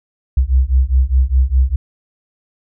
sine beating tone pair, 62.6 / 67.5 Hz, B1 / C#2, +24 / -45 cents, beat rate 4.9 Hz, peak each -13 dBFS, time 0.37-1.76 s, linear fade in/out 5 ms, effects none

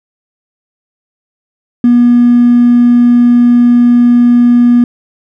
triangle tone with hard clipping, 241.2 Hz, B3, 41 cents flat, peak -3 dBFS, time 1.84-4.84 s, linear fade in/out 2 ms, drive 3 dB, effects none

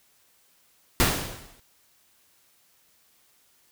pink noise with exponential decay, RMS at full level -18 dBFS, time 1-1.6 s, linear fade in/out 0 ms, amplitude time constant 130 ms, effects white hiss -63 dBFS RMS until 3.71 s

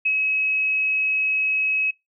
sine tone with ADSR envelope, 2560 Hz, D#7, 49 cents sharp, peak -17 dBFS, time 0.05-1.91 s, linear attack 10 ms, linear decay 61 ms, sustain -2 dB, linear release 8 ms, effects noise-tail reverb RT60 0.2 s tail -25 dB re dry

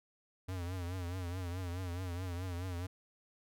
square tone with vibrato, 89.8 Hz, F2, 49 cents sharp, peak -38 dBFS, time 0.48-2.87 s, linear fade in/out 10 ms, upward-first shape triangle, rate 4.7 Hz, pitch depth 100 cents each way, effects none

